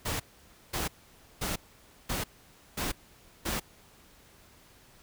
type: noise bursts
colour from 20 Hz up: pink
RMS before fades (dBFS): -32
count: 6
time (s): 0.05-3.6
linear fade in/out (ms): 10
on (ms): 150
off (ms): 530
effects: pink hiss -58 dBFS RMS until 5.02 s